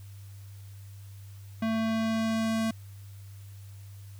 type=tone with low-pass filter sweep; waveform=square; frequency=223.2 Hz; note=A3; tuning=25 cents sharp; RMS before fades=-28 dBFS; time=1.62-2.71 s; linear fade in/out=5 ms; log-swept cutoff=3200 to 12000 Hz; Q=0.72; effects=added 99 Hz sine -43 dBFS peak until 4.19 s + white hiss -59 dBFS RMS until 4.19 s